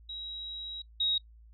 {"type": "tone pair in turn", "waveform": "sine", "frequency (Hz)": [3844, 3791], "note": ["B7", "A#7"], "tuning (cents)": [-48, 28], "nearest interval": "unison", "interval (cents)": 24, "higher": "first", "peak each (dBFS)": [-37, -26], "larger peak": "second", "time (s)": [[0.09, 0.82], [1, 1.18]], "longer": "first", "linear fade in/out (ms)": 5, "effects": ["noise-tail reverb RT60 0.1 s tail -22 dB re dry", "added 56 Hz sine -52 dBFS peak until 1.53 s"]}